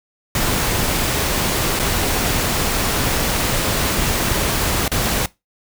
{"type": "noise with dropouts", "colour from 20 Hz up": "pink", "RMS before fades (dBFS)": -19, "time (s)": [0.35, 5.26], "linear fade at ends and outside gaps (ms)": 2, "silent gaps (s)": [[1.792, 1.796], [4.88, 4.916]], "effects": ["noise-tail reverb RT60 0.2 s tail -20 dB re dry"]}